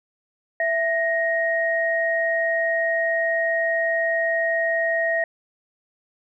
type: tone pair together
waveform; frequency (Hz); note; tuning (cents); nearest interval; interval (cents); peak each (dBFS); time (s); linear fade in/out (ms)
sine; 662 / 1872.4; E5 / A#6; +7 / +7; octave + tritone; 1800; -22; 0.6-5.24; 2
effects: none